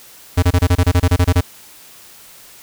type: tone bursts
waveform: square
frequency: 88.7 Hz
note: F2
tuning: 27 cents sharp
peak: -10 dBFS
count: 13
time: 0.37-1.41 s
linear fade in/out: 10 ms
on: 56 ms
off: 26 ms
effects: white hiss -42 dBFS RMS until 2.62 s